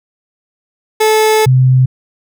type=tone pair in turn; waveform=30% pulse / sine; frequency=434.4 / 129.15 Hz; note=A4 / C3; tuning=-22 / -22 cents; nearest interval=octave + major sixth; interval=2100 cents; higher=first; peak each=-5 dBFS; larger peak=neither; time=1-1.46 / 1.46-1.86 s; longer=first; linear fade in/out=10 ms; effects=none